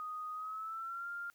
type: tone with pitch glide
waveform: sine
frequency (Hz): 1244.5 to 1396.9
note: D#6 to F6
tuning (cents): 0 to 0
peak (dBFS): -39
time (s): 0-1.3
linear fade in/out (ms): 0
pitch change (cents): +200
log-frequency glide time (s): 0.33-1.09
effects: white hiss -71 dBFS RMS until 1.34 s